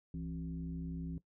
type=tone with frequency modulation; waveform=sine; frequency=167.6 Hz; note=E3; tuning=29 cents sharp; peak=-38 dBFS; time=0.14-1.18 s; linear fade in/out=2 ms; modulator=101 Hz; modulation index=0.91; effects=noise-tail reverb RT60 0.1 s tail -17 dB re dry